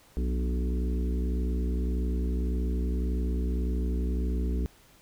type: harmonic tone with a mistuned harmonic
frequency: 61.74 Hz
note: B1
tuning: in tune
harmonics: 1 / 3 / 4 / 5 / 6 / 7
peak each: -26 / -36 / -38 / -40 / -42 / -43 dBFS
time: 0.17-4.66 s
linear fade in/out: 0 ms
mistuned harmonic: 5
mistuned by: -54 cents
effects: pink hiss -58 dBFS RMS until 5.01 s